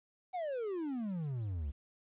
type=exponential sweep; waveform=triangle; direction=down; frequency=763 to 66 Hz; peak=-33 dBFS; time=0.33-1.72 s; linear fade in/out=20 ms; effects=resampled to 8000 Hz + 12-bit